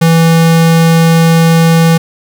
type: tone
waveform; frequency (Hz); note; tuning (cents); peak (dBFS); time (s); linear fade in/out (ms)
square; 164.81; E3; 0; -5; 0.01-1.98; 10
effects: none